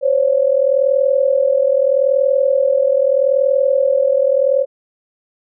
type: tone pair together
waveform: sine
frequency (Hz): 522.2 / 563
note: C5 / C#5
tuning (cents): -3 / +27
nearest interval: minor second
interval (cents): 130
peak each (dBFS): -14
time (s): 0.01-4.66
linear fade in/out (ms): 50
effects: none